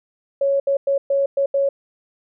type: tone bursts at uneven times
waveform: sine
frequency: 554.4 Hz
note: C#5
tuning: in tune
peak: -15 dBFS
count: 6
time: 0.41-0.6 / 0.67-0.77 / 0.87-0.98 / 1.1-1.26 / 1.37-1.46 / 1.54-1.69 s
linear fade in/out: 5 ms
effects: none